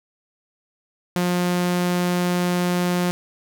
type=tone; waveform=sawtooth; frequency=177.7 Hz; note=F3; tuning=30 cents sharp; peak=-15 dBFS; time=1.16-3.11 s; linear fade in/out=0 ms; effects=none